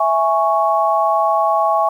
sine chord, C# minor, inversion first, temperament equal, 659.3 / 830.6 / 1108.7 Hz, E5 / G#5 / C#6, 0 / 0 / 0 cents, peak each -17 dBFS, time 0-1.89 s, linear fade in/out 5 ms, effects 8-bit

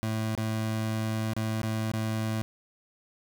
25% pulse tone with dropouts, 110 Hz, A2, in tune, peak -24 dBFS, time 0.03-2.42 s, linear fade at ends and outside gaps 0 ms, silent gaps 0.351-0.377 / 1.335-1.365 / 1.618-1.632 / 1.917-1.936 s, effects none

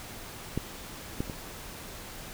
clicks, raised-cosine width 3 ms, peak -15 / -16 / -23 dBFS, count 3, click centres 0.576 / 1.205 / 1.298 s, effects pink hiss -43 dBFS RMS until 2.33 s

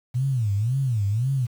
sine tone with vibrato, 116.9 Hz, A#2, 5 cents sharp, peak -20 dBFS, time 0.14-1.47 s, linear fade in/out 20 ms, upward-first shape sine, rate 1.9 Hz, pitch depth 280 cents each way, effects 8-bit

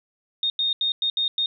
sine tone bursts at uneven times, 3689 Hz, A#7, 19 cents flat, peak -20 dBFS, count 6, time 0.43-0.5 / 0.59-0.73 / 0.81-0.92 / 1.02-1.1 / 1.17-1.28 / 1.38-1.46 s, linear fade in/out 2 ms, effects none

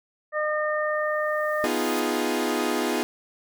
harmonic tone, 608 Hz, D#5, 40 cents flat, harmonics 1 / 2 / 3, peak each -25 / -29 / -29 dBFS, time 0.32-1.69 s, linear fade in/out 50 ms
blue noise with exponential growth, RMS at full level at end -37 dBFS, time 0.66-2 s, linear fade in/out 5 ms, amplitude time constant 290 ms
sawtooth chord, F half-diminished seventh, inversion second, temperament equal, 246.9 / 311.1 / 349.2 / 415.3 Hz, Cb4 / Eb4 / F4 / Ab4, 0 / 0 / 0 / 0 cents, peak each -25 dBFS, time 1.64-3.03 s, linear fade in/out 0 ms
effects none

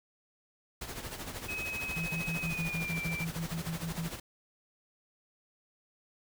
pink noise with tremolo, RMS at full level -39 dBFS, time 0.81-4.2 s, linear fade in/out 5 ms, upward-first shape sine, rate 13 Hz, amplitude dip 60%
sine tone with pitch glide, 2546 to 2348 Hz, D#7 to D7, +39 to -1 cents, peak -35 dBFS, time 1.48-3.25 s, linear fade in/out 10 ms, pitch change -140 cents, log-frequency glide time 2.39-2.97 s
sine tone bursts, 164.81 Hz, E3, in tune, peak -33 dBFS, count 14, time 1.96-4.085 s, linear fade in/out 10 ms, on 110 ms, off 45 ms
effects none

